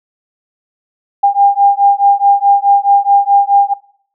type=beating tone pair; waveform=sine; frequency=800 / 804.7 Hz; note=G5 / G5; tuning=+35 / +45 cents; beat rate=4.7 Hz; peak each=-10 dBFS; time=1.23-3.74 s; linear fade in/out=10 ms; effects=noise-tail reverb RT60 0.6 s tail -22 dB re dry